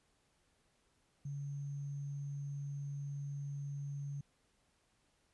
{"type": "tone with sample-and-hold", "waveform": "sine", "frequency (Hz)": 141.7, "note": "C#3", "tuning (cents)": 38, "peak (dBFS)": -39, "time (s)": [1.25, 4.21], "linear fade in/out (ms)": 5, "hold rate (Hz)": 6300, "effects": ["pink hiss -75 dBFS RMS until 5.33 s", "resampled to 24000 Hz"]}